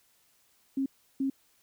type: tone bursts at uneven times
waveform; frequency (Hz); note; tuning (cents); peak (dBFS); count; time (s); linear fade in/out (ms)
sine; 270.3; C#4; -44; -26; 2; 0.77-0.86 / 1.2-1.3; 5
effects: white hiss -67 dBFS RMS until 1.62 s